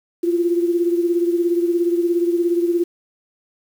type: beating tone pair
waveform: sine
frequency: 343.3 / 360.3 Hz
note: F4 / F#4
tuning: -30 / -46 cents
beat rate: 17 Hz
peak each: -16 / -23 dBFS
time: 0.23-2.84 s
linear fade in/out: 10 ms
effects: 7-bit